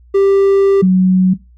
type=tone pair in turn; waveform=triangle / sine; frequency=393.3 / 185.61 Hz; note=G4 / F#3; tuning=+6 / +6 cents; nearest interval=octave + minor second; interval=1300 cents; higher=first; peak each=-6 dBFS; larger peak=neither; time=0.14-0.82 / 0.82-1.34 s; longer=first; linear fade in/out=10 ms; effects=noise-tail reverb RT60 0.2 s tail -17 dB re dry + added 60 Hz sine -41 dBFS peak until 1.57 s